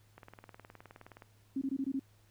click train, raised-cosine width 0.5 ms, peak -35 dBFS, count 21, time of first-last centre 0.18-1.222 s, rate 19.2 Hz
sine tone bursts, 270 Hz, C#4, 45 cents flat, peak -31 dBFS, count 6, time 1.56-1.995 s, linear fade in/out 5 ms, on 55 ms, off 21 ms
effects added 104 Hz sine -63 dBFS peak until 2.3 s + pink hiss -69 dBFS RMS until 2.3 s

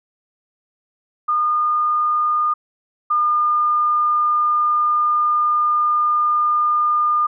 sine tone pair in turn, 1218 / 1210.3 Hz, D#6 / D#6, -37 / -48 cents, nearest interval unison, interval 11 cents, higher first, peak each -15 / -14 dBFS, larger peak second, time 1.28-2.54 / 3.1-7.27 s, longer second, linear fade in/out 10 ms, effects none

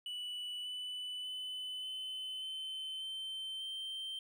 triangle tone with pitch steps, 2960 / 2987 / 3015 / 3043 / 3071 / 3100 / 3129 Hz, F#7 / F#7 / F#7 / F#7 / G7 / G7 / G7, 0 / +16 / +32 / +48 / -36 / -20 / -4 cents, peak -38 dBFS, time 0.06-4.19 s, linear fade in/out 2 ms, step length 590 ms, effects none

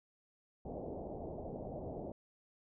white low-pass noise, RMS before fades -44 dBFS, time 0.65-2.12 s, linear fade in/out 2 ms, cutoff 720 Hz, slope 48 dB/octave, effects none

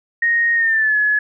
sine tone with pitch glide, 1864.7 to 1700.1 Hz, A#6 to G#6, 0 to +40 cents, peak -13 dBFS, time 0.22-1.19 s, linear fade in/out 5 ms, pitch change -160 cents, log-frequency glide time 0.55-0.97 s, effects none

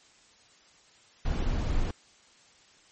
brown noise, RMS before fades -27 dBFS, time 1.25-1.91 s, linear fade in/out 5 ms, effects white hiss -59 dBFS RMS until 2.91 s + MP3 32 kbps

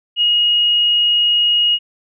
sine tone, 2880 Hz, F#7, 47 cents flat, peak -11 dBFS, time 0.16-1.79 s, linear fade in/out 50 ms, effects none

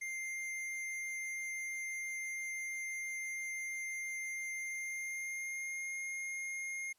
square tone with pitch glide, 2101 to 2132 Hz, C7 to C7, +7 to +32 cents, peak -39 dBFS, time 0.01-6.93 s, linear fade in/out 10 ms, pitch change +25 cents, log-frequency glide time 4.57-5.97 s, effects white hiss -75 dBFS RMS until 6.98 s + low-pass 12000 Hz 12 dB/octave

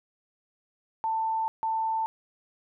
sine tone bursts at uneven times, 890 Hz, A5, 20 cents sharp, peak -25 dBFS, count 2, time 1.04-1.48 / 1.63-2.06 s, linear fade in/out 0 ms, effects none

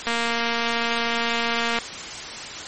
click train, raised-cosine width 0.3 ms, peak -8 dBFS, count 401, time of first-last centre 0.07-1.787 s, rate 233 Hz, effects white hiss -33 dBFS RMS until 2.67 s + MP3 32 kbps

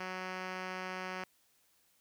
5% pulse tone with low-pass filter, 185.3 Hz, F#3, 3 cents sharp, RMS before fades -41 dBFS, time 0-1.24 s, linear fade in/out 2 ms, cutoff 3800 Hz, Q 1.1, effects white hiss -71 dBFS RMS until 2 s

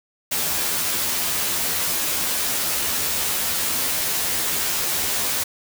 white noise with comb filter, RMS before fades -23 dBFS, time 0.31-5.44 s, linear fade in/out 10 ms, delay 12 ms, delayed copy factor +0.8, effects none

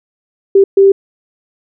sine tone bursts at uneven times, 392 Hz, G4, in tune, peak -3 dBFS, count 2, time 0.55-0.64 / 0.77-0.92 s, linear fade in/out 5 ms, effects none

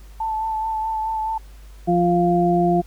sine tone with vibrato, 880 Hz, A5, in tune, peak -21 dBFS, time 0.2-1.38 s, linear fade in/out 5 ms, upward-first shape sine, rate 4.7 Hz, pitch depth 21 cents each way
harmonic tone, 174.61 Hz, F3, in tune, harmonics 1 / 2 / 4, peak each -19 / -19 / -19 dBFS, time 1.87-2.82 s, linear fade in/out 20 ms
effects added 50 Hz sine -39 dBFS peak until 2.86 s + pink hiss -53 dBFS RMS until 2.86 s

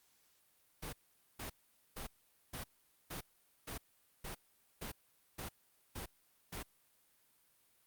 pink noise bursts, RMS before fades -44 dBFS, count 11, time 0.82-6.63 s, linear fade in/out 10 ms, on 110 ms, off 460 ms, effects white hiss -72 dBFS RMS until 7.86 s + Opus 48 kbps

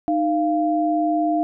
sine tone pair together, 308.1 / 692 Hz, D#4 / F5, -17 / -16 cents, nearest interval octave + major second, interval 1401 cents, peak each -20 dBFS, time 0.08-1.43 s, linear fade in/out 0 ms, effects none

